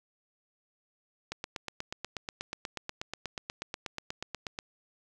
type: click train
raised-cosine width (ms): 0.2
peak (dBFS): -18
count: 28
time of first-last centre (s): 1.32-4.589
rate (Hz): 8.26
effects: none